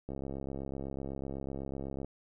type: click train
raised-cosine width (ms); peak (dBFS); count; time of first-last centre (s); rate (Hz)
2; -26; 134; 0.09-2.046; 68
effects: none